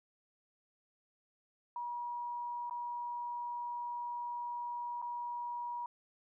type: tone with dropouts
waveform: sine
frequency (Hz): 960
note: B5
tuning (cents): -49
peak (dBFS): -37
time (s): 1.76-5.86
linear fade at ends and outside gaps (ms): 2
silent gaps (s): 2.697-2.709 / 5.017-5.024
effects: none